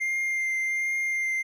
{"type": "tone with vibrato", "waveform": "triangle", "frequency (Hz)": 2104, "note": "C7", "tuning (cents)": 9, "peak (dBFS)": -23, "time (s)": [0, 1.43], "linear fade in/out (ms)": 20, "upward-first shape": "triangle", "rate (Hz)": 1.3, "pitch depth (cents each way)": 14, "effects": []}